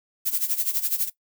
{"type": "noise with tremolo", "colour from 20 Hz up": "violet", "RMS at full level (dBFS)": -22, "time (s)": [0.25, 1.1], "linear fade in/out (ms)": 20, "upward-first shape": "sine", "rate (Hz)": 12, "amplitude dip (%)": 80, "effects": ["noise-tail reverb RT60 0.1 s tail -18 dB re dry"]}